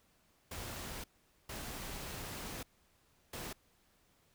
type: noise bursts at uneven times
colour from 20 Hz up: pink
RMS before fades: -44 dBFS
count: 3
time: 0.51-1.04 / 1.49-2.63 / 3.33-3.53 s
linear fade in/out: 5 ms
effects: pink hiss -71 dBFS RMS until 4.34 s